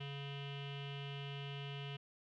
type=tone with low-pass filter; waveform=square; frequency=140.6 Hz; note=C#3; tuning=25 cents sharp; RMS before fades=-45 dBFS; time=0-1.97 s; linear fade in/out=10 ms; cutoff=3000 Hz; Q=7.5; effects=none